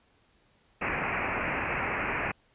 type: low-pass noise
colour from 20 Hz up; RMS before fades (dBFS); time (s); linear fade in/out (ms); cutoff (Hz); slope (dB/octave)
white; -31; 0.81-2.32; 10; 2600; 96
effects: pink hiss -66 dBFS RMS until 2.54 s + resampled to 8000 Hz